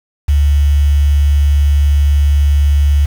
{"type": "tone with quantisation", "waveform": "sine", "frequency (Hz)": 71.9, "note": "D2", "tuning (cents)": -36, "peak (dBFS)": -7, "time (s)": [0.28, 3.06], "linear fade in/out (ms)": 10, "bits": 5, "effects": []}